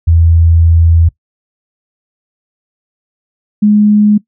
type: tone pair in turn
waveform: sine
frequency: 83 / 209.1 Hz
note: E2 / G#3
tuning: +12 / +12 cents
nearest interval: octave + major third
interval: 1600 cents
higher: second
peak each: -4 dBFS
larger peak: neither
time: 0.07-1.09 / 3.62-4.18 s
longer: first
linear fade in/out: 10 ms
effects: noise-tail reverb RT60 0.1 s tail -20 dB re dry